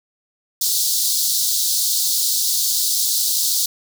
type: high-pass noise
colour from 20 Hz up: pink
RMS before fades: -19 dBFS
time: 0.61-3.66 s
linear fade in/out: 5 ms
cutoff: 3900 Hz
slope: 48 dB/octave
effects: none